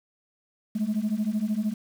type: beating tone pair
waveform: sine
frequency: 206 / 219 Hz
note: G#3 / A3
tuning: -14 / -8 cents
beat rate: 13 Hz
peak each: -26 / -25 dBFS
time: 0.75-1.74 s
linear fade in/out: 10 ms
effects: tanh soft clip ceiling -20 dBFS + 8-bit